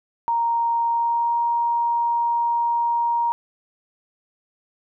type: tone with pitch glide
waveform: sine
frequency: 932.3 to 939.9 Hz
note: A#5 to A#5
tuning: 0 to +14 cents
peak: -18 dBFS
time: 0.28-3.32 s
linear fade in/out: 0 ms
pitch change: +14 cents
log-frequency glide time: 0.89-1.37 s
effects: none